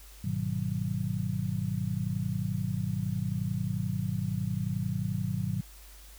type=chord; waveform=sine; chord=G# minor seventh; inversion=none; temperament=just; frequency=103.83 / 124.59 / 155.74 / 186.89 Hz; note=G#2 / B2 / D#3 / F#3; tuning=0 / +16 / +2 / +18 cents; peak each=-34 dBFS; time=0.24-5.61 s; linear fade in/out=5 ms; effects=added 50 Hz sine -49 dBFS peak until 6.18 s + white hiss -54 dBFS RMS until 6.18 s